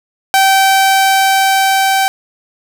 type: tone with level ramp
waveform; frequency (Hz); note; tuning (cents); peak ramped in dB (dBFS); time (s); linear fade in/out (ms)
sawtooth; 774; G5; -22; -3 to -6; 0.34-2.08; 0
effects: none